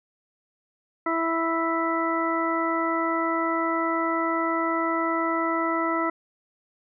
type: harmonic tone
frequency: 329.6 Hz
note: E4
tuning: in tune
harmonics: 1 / 2 / 3 / 4 / 6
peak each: -27 / -30 / -30 / -27 / -32 dBFS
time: 1.06-6.1 s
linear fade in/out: 5 ms
effects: none